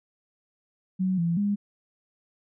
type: tone with pitch steps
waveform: sine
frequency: 186.7 / 169.2 / 203.6 Hz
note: F#3 / E3 / G#3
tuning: +16 / +45 / -34 cents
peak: -22 dBFS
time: 0.99-1.56 s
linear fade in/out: 20 ms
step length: 190 ms
effects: none